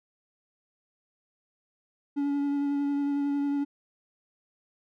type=tone with vibrato; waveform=triangle; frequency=284 Hz; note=C#4; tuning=42 cents sharp; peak=-23 dBFS; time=2.16-3.65 s; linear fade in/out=20 ms; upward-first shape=sine; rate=11 Hz; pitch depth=14 cents each way; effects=none